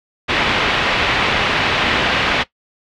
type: low-pass noise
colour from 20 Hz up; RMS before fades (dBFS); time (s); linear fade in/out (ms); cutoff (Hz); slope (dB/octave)
white; -17; 0.28-2.44; 20; 3200; 24
effects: noise-tail reverb RT60 0.1 s tail -17 dB re dry